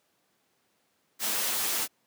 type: noise with comb filter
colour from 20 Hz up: white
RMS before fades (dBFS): -29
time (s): 1.19-1.88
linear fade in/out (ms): 50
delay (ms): 9.2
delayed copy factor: +0.6
effects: pink hiss -71 dBFS RMS until 2.06 s + high-pass 200 Hz 12 dB/octave